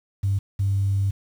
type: tone pair in turn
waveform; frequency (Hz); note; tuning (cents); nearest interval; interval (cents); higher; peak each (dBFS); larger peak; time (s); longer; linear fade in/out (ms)
sine; 98.5 / 98.5; G2 / G2; +9 / +9; unison; 0; neither; -18; neither; 0.23-0.39 / 0.59-1.11; second; 10
effects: tanh soft clip ceiling -14 dBFS + 8-bit